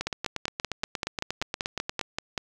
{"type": "two click trains", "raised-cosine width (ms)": 0.2, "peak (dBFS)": [-12, -11], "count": [18, 13], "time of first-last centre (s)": [[0.01, 2.012], [0.07, 2.378]], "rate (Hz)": [8.49, 5.2], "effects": []}